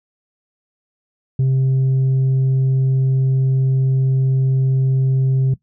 sine tone, 132.3 Hz, C3, 20 cents sharp, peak -10 dBFS, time 1.39-5.54 s, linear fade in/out 5 ms, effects noise-tail reverb RT60 0.1 s tail -17 dB re dry + tanh soft clip ceiling -12 dBFS

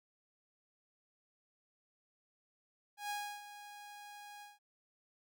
sawtooth tone with ADSR envelope, 824 Hz, G#5, 14 cents flat, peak -33 dBFS, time 2.97-4.59 s, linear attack 130 ms, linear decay 310 ms, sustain -13 dB, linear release 170 ms, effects none

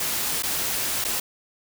white noise with dropouts, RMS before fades -26 dBFS, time 0-1.2 s, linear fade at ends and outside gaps 5 ms, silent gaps 0.424-0.433 / 1.043-1.048 s, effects none

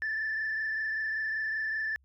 sine tone with frequency modulation, 1757 Hz, A6, 3 cents flat, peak -28 dBFS, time 0.02-1.96 s, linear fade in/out 0 ms, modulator 25.2 Hz, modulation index 1.5, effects tanh soft clip ceiling -26 dBFS + added 67 Hz sine -62 dBFS peak until 2.04 s

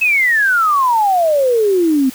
sine exponential sweep, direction down, 2637 to 253 Hz, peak -10 dBFS, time 0.01-2.1 s, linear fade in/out 10 ms, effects white hiss -35 dBFS RMS until 2.14 s

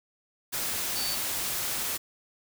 sine tone in noise, 4531 Hz, C#8, 37 cents sharp, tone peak -32 dBFS, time 0.95-1.16 s, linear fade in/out 20 ms, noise white, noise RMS -31 dBFS, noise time 0.52-1.98 s, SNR -4 dB, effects none

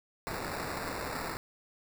white noise with sample-and-hold, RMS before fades -37 dBFS, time 0.27-1.37 s, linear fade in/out 0 ms, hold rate 3150 Hz, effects none

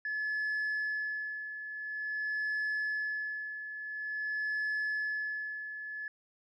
sine tone with tremolo, 1716 Hz, A6, 44 cents flat, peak -28 dBFS, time 0.05-6.08 s, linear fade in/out 2 ms, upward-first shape sine, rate 0.48 Hz, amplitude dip 70%, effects tanh soft clip ceiling -29 dBFS

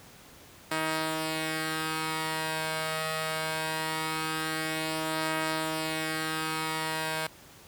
5% pulse tone pair together, 158.36 / 316.5 Hz, D#3 / D#4, +31 / +30 cents, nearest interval octave, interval 1199 cents, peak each -21 dBFS, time 0.71-7.27 s, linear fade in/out 5 ms, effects pink hiss -52 dBFS RMS until 7.67 s + high-pass 60 Hz 12 dB/octave

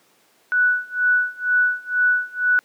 sine tone with tremolo, 1480 Hz, F#6, in tune, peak -13 dBFS, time 0.52-2.59 s, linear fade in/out 0 ms, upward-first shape sine, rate 2.1 Hz, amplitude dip 95%, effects pink hiss -58 dBFS RMS until 2.64 s + high-pass 300 Hz 12 dB/octave

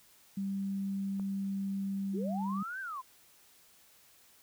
sine tone, 196 Hz, G3, in tune, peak -32 dBFS, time 0.37-2.63 s, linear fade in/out 5 ms
click, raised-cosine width 1 ms, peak -36 dBFS, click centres 1.197 s
sine linear two-way sweep, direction up then down, 317 to 1602 to 982 Hz, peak -37 dBFS, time 2.13-3.02 s, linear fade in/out 20 ms, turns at 2.8 s
effects white hiss -62 dBFS RMS until 4.42 s

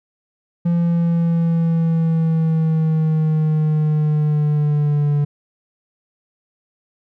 triangle linear sweep, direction down, 171.5 to 145.2 Hz, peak -12 dBFS, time 0.65-5.25 s, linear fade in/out 10 ms, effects none

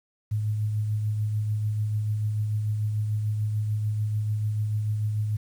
sine tone with tremolo, 106.5 Hz, G#2, 44 cents sharp, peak -22 dBFS, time 0.31-5.37 s, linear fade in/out 10 ms, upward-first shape triangle, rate 6.8 Hz, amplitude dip 35%, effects 9-bit

